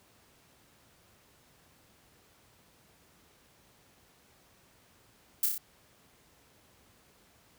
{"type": "noise with echo", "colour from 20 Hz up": "violet", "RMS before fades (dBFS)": -26, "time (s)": [5.43, 5.46], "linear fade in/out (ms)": 2, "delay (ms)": 30, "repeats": 4, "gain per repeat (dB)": -3, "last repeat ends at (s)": 5.58, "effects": ["pink hiss -63 dBFS RMS until 7.58 s", "high-pass 60 Hz 12 dB/octave"]}